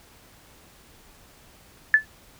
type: tone with exponential decay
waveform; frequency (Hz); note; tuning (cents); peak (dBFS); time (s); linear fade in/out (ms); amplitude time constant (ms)
sine; 1739; A6; -21; -8; 1.94-2.05; 1; 22
effects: pink hiss -53 dBFS RMS until 2.39 s